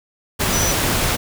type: tone in noise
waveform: sine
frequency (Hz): 5920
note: F#8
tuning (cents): 0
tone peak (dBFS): -21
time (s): 0.52-0.73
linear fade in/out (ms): 20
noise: pink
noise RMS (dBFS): -19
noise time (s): 0.39-1.17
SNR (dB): -5
effects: none